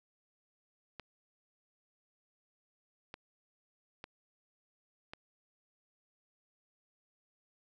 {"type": "clicks", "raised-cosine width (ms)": 0.3, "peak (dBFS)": -28, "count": 4, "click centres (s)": [0.997, 3.141, 4.041, 5.135], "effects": []}